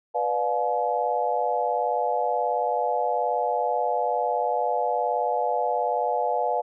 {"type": "chord", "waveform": "sine", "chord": "B diminished seventh", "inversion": "none", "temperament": "just", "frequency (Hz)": [493.9, 592.7, 711.2, 853.4], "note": ["B4", "D5", "F5", "Ab5"], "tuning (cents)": [0, 16, 31, 47], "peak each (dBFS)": [-28, -29, -26, -27], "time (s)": [0.14, 6.62], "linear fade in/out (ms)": 20, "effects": []}